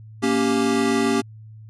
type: chord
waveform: square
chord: G diminished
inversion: first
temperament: equal with one note detuned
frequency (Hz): 233.1 / 280.2 / 392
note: Bb3 / Db4 / G4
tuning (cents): 0 / +19 / 0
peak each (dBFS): -23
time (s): 0.22-1.22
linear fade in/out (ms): 20
effects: added 109 Hz sine -39 dBFS peak until 1.69 s + resampled to 24000 Hz